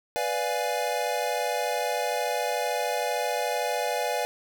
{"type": "chord", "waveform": "square", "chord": "B diminished seventh", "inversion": "none", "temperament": "equal", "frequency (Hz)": [493.9, 587.3, 698.5, 830.6], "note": ["B4", "D5", "F5", "Ab5"], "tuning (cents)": [0, 0, 0, 0], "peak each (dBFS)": -32, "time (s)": [0.16, 4.25], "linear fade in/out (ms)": 0, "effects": []}